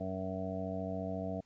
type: harmonic tone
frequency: 94.2 Hz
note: F#2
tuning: 32 cents sharp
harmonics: 1 / 2 / 3 / 5 / 6 / 7 / 8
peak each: -43 / -40 / -43 / -45 / -48 / -40 / -51 dBFS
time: 0-1.41 s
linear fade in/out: 10 ms
effects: pink hiss -72 dBFS RMS until 1.45 s + resampled to 16000 Hz